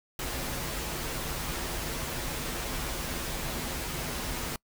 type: noise with comb filter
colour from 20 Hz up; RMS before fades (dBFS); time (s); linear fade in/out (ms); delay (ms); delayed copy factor
pink; -34; 0.19-4.56; 2; 10; -0.55
effects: noise-tail reverb RT60 0.1 s tail -26 dB re dry